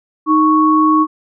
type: tone pair together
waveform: sine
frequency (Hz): 311.1 / 1109.3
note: D#4 / C#6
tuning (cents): 0 / +1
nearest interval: octave + minor seventh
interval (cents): 2201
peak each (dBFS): -11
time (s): 0.26-1.07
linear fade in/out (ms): 50
effects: none